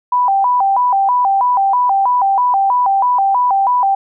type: tone with vibrato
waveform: sine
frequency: 880 Hz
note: A5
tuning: in tune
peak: -10 dBFS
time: 0.12-3.95 s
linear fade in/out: 5 ms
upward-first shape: square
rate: 3.1 Hz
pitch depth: 200 cents each way
effects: none